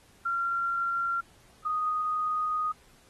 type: tone pair in turn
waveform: sine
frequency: 1376 / 1242.5 Hz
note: F6 / D#6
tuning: -26 / -3 cents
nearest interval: major second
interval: 177 cents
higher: first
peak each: -26 dBFS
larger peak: neither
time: 0.25-1.21 / 1.65-2.72 s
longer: second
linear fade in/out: 10 ms
effects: pink hiss -60 dBFS RMS until 3.09 s + AAC 32 kbps